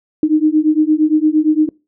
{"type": "beating tone pair", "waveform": "sine", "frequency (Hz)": [304.3, 313], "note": ["D#4", "D#4"], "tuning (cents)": [-38, 10], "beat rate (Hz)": 8.7, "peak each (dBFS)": -13, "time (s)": [0.23, 1.69], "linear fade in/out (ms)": 2, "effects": ["noise-tail reverb RT60 0.3 s tail -25 dB re dry"]}